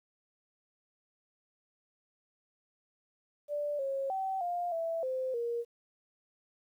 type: tone with pitch steps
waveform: sine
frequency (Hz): 586 / 544 / 767 / 703 / 661 / 518 / 470.9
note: D5 / C#5 / G5 / F5 / E5 / C5 / A#4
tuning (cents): -4 / -33 / -38 / +11 / +5 / -17 / +18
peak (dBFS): -31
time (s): 3.48-5.65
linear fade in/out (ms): 50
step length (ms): 310
effects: 11-bit